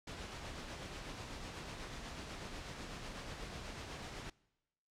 pink noise with tremolo, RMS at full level -45 dBFS, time 0.07-4.3 s, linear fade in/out 5 ms, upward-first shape sine, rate 8.1 Hz, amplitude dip 30%, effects noise-tail reverb RT60 1.0 s tail -24 dB re dry + low-pass 6000 Hz 12 dB/octave

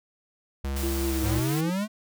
square tone, 68.5 Hz, C#2, 20 cents flat, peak -28 dBFS, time 0.64-1.4 s, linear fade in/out 5 ms
white noise, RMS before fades -36 dBFS, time 0.76-1.61 s, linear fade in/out 5 ms
sine tone with pitch glide, 339 to 320.9 Hz, E4 to E4, +49 to -46 cents, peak -28 dBFS, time 0.83-1.7 s, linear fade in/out 5 ms, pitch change -95 cents, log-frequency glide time 1.06-1.22 s
square exponential sweep, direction up, 98 to 220.4 Hz, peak -26 dBFS, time 1.21-1.88 s, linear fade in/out 50 ms
effects none

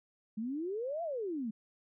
sine exponential two-way sweep, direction up then down, 207.7 to 700 to 207.7 Hz, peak -34 dBFS, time 0.37-1.51 s, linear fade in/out 10 ms, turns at 1.03 s, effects none

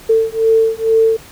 sine beating tone pair, 446.4 / 448.6 Hz, A4 / A4, +25 / +34 cents, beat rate 2.2 Hz, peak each -13 dBFS, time 0.09-1.17 s, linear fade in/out 10 ms, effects pink hiss -39 dBFS RMS until 1.31 s

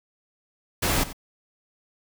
pink noise with echo, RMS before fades -23 dBFS, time 0.82-1.04 s, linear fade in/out 10 ms, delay 91 ms, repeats 1, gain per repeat -15 dB, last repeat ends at 1.131 s, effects none

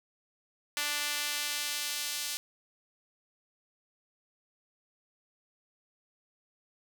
sawtooth tone with high-pass filter sweep, 293.7 Hz, D4, in tune, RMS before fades -34 dBFS, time 0.77-2.37 s, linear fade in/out 0 ms, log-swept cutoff 2000 to 4000 Hz, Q 0.77, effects none

